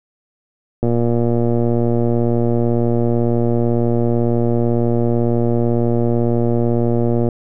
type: click train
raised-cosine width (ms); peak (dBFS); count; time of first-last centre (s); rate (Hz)
2; -5; 763; 0.83-7.288; 118
effects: none